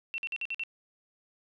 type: tone bursts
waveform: sine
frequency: 2708 Hz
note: E7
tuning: 46 cents sharp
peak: -31 dBFS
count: 6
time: 0.14-0.636 s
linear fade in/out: 0 ms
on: 41 ms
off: 50 ms
effects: none